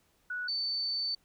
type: tone pair in turn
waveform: sine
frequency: 1472 / 4532 Hz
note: F#6 / C#8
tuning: -9 / +37 cents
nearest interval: octave + perfect fifth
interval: 1946 cents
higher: second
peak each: -33 / -30 dBFS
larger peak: second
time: 0.3-0.48 / 0.48-1.15 s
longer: second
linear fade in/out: 5 ms
effects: pink hiss -70 dBFS RMS until 1.24 s